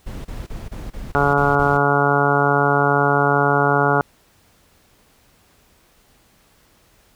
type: noise bursts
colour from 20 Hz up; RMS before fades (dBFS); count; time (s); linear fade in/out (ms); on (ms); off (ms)
brown; -30; 8; 0.06-1.776; 10; 190; 28
type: harmonic tone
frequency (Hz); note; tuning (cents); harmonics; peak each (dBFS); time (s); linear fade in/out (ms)
142.4; C#3; +47; 1 / 2 / 3 / 4 / 5 / 6 / 7 / 8 / 9 / 10; -22 / -25 / -21 / -25 / -22 / -22 / -27 / -25 / -26 / -21; 1.15-4.01; 0
effects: pink hiss -56 dBFS RMS until 7.15 s